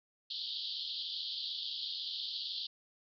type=band-pass noise; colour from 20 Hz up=white; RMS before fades=-40 dBFS; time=0.3-2.67 s; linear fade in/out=5 ms; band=3100 to 4700 Hz; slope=96 dB/octave; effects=none